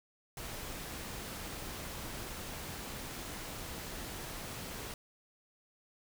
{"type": "noise", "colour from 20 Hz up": "pink", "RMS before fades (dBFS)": -43, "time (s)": [0.37, 4.94], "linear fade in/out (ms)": 2, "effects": []}